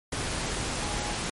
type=tone in noise; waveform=sine; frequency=830.6 Hz; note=G#5; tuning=in tune; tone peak=-38 dBFS; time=0.82-1.15 s; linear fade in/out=5 ms; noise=pink; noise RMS=-31 dBFS; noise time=0.12-1.3 s; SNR=-10 dB; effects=MP3 48 kbps